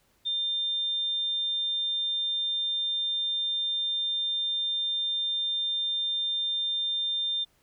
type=tone; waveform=sine; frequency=3600 Hz; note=A7; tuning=39 cents sharp; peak=-26 dBFS; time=0.25-7.45 s; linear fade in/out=20 ms; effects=pink hiss -67 dBFS RMS until 7.62 s